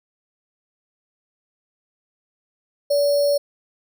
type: tone with sample-and-hold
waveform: sine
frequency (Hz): 573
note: D5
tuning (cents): -43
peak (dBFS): -15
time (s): 2.9-3.38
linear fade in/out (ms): 10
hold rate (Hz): 4900
effects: none